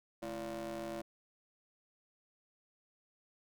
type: ring-modulated tone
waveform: 30% pulse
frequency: 120 Hz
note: B2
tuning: 49 cents flat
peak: -34 dBFS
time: 0.22-1.02 s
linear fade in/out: 10 ms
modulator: 456 Hz
effects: none